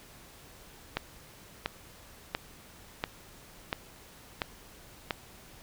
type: click train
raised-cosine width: 0.3 ms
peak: -13 dBFS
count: 7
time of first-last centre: 0.97-5.108 s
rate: 1.45 Hz
effects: pink hiss -53 dBFS RMS until 5.62 s